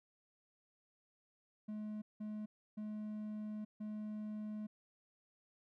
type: tone bursts at uneven times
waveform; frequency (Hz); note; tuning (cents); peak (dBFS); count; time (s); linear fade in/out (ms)
triangle; 212.7; G#3; +42; -39; 4; 1.68-2.02 / 2.2-2.46 / 2.77-3.65 / 3.8-4.67; 10
effects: none